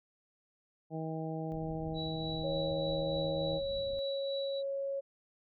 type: harmonic tone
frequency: 159.6 Hz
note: D#3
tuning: 44 cents sharp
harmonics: 1 / 2 / 3 / 4 / 5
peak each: -38 / -41 / -43 / -44 / -45 dBFS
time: 0.9-3.61 s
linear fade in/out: 50 ms
type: low-pass noise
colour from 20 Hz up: pink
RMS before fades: -48 dBFS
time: 1.52-3.99 s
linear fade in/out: 0 ms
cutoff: 170 Hz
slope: 12 dB/octave
type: tone with tremolo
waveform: sine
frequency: 3918 Hz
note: B7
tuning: 15 cents flat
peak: -39 dBFS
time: 1.94-4.63 s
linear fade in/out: 50 ms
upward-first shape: triangle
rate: 3.4 Hz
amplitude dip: 50%
type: tone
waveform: sine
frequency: 551 Hz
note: C#5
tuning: 11 cents flat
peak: -33 dBFS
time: 2.43-5.01 s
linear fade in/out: 20 ms
effects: none